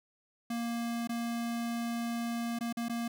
square tone with dropouts, 234 Hz, A#3, 7 cents sharp, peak -33 dBFS, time 0.5-3.08 s, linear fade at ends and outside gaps 5 ms, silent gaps 1.074-1.092 / 2.589-2.608 / 2.727-2.77 / 2.885-2.895 s, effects none

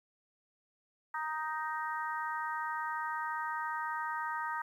harmonic tone, 311.5 Hz, D#4, 2 cents sharp, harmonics 3 / 4 / 5 / 6, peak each -37 / -39 / -41 / -43 dBFS, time 1.14-4.62 s, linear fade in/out 5 ms, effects 11-bit

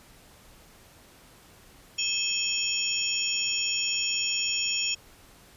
sine tone cluster, 2593 / 3214 / 5480 / 6890 Hz, E7 / G7 / F8 / A8, -29 / +43 / -34 / -37 cents, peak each -31 dBFS, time 1.98-4.95 s, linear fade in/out 10 ms, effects pink hiss -54 dBFS RMS until 5.56 s + resampled to 32000 Hz

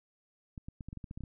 clicks, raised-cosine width 5 ms, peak -30 dBFS, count 11, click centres 0.578 / 0.685 / 0.808 / 0.886 / 0.929 / 0.973 / 1.042 / 1.111 / 1.175 / 1.207 / 1.237 s, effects none

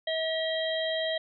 harmonic tone, 642 Hz, E5, 46 cents flat, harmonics 1 / 3 / 5 / 6, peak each -29 / -35 / -34 / -38 dBFS, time 0.07-1.18 s, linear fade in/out 5 ms, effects none

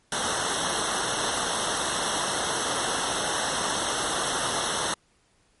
pink noise with comb filter, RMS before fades -27 dBFS, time 0.12-4.94 s, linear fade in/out 2 ms, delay 0.42 ms, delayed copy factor -1, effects pink hiss -65 dBFS RMS until 5.6 s + MP3 48 kbps

